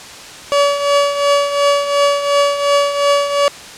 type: tone with tremolo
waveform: 30% pulse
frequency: 570 Hz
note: C#5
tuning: 48 cents sharp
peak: -6 dBFS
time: 0.52-3.48 s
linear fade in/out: 0 ms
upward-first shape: triangle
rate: 2.8 Hz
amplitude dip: 70%
effects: white hiss -33 dBFS RMS until 3.77 s + low-pass 7000 Hz 12 dB/octave